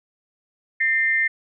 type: tone pair together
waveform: sine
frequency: 1816 / 2089 Hz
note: A#6 / C7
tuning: -46 / -3 cents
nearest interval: major second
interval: 243 cents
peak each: -20 dBFS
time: 0.8-1.28 s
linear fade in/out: 10 ms
effects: none